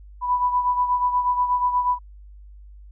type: beating tone pair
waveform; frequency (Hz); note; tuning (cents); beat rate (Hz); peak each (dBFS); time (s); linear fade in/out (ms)
sine; 987.8 / 996.1; B5 / B5; 0 / +15; 8.3; -19 / -26; 0.21-1.99; 50
effects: added 50 Hz sine -41 dBFS peak until 2.91 s